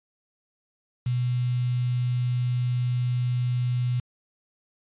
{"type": "tone with quantisation", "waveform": "sine", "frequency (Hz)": 123.47, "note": "B2", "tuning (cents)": 0, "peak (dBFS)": -22, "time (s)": [1.06, 4], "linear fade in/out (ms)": 5, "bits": 7, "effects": ["resampled to 8000 Hz"]}